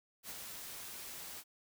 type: noise with ADSR envelope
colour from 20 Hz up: white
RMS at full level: -44 dBFS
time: 0.23-1.44 s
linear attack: 66 ms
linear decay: 32 ms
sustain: -3 dB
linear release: 53 ms
effects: none